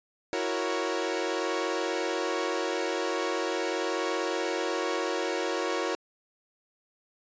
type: chord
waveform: sawtooth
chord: F# dominant seventh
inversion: third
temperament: equal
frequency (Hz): 329.6 / 370 / 466.2 / 554.4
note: E4 / F#4 / A#4 / C#5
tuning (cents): 0 / 0 / 0 / 0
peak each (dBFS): -30 / -29 / -29 / -30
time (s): 0.33-5.95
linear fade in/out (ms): 0
effects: resampled to 16000 Hz